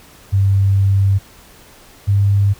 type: tone pair in turn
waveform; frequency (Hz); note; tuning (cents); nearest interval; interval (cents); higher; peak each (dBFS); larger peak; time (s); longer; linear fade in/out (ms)
sine; 98 / 100; G2 / G2; 0 / +35; unison; 35; second; -10; neither; 0.32-1.19 / 2.07-2.54; first; 20
effects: pink hiss -44 dBFS RMS until 2.59 s